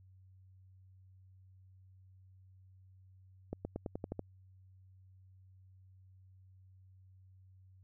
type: accelerating click train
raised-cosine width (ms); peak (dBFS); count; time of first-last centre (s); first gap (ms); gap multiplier
2; -25; 8; 3.53-4.193; 120; 0.92
effects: added 94 Hz sine -58 dBFS peak until 7.83 s